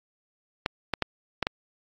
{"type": "clicks", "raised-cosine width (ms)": 0.3, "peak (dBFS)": -9, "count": 5, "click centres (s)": [0.661, 0.937, 1.023, 1.427, 1.469], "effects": ["AAC 64 kbps"]}